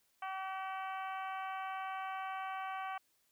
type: harmonic tone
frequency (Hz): 381.6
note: G4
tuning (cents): -47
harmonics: 2 / 3 / 4 / 5 / 6 / 7 / 8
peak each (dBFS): -41 / -43 / -48 / -54 / -52 / -56 / -58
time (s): 0.22-2.98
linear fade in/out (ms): 5
effects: white hiss -75 dBFS RMS until 3.31 s